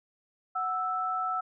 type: tone pair together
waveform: sine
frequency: 740 / 1318.5 Hz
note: F#5 / E6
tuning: 0 / 0 cents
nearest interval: minor seventh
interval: 1000 cents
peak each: -33 / -29 dBFS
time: 0.55-1.41 s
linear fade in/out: 10 ms
effects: none